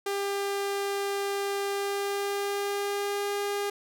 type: tone with pitch glide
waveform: sawtooth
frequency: 399.1 to 405.4 Hz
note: G4 to G#4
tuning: +31 to -42 cents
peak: -24 dBFS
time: 0.06-3.7 s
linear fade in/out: 5 ms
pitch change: +27 cents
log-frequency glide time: 1.67-3.33 s
effects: none